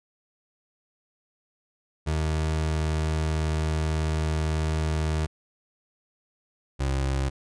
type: tone pair in turn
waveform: 30% pulse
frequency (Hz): 78.2 / 67.51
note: D#2 / C#2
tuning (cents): +9 / -45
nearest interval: minor third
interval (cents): 254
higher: first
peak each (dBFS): -21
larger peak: neither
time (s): 2.06-5.27 / 6.79-7.3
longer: first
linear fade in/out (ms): 20
effects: resampled to 22050 Hz